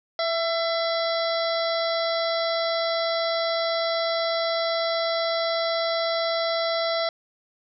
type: harmonic tone with a mistuned harmonic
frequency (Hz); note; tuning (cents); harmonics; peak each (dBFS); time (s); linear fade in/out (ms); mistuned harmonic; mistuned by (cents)
671; E5; +31; 1 / 2 / 3 / 5 / 6 / 7 / 8; -24 / -31 / -33 / -35 / -33 / -36 / -36; 0.19-7.09; 2; 1; -20
effects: none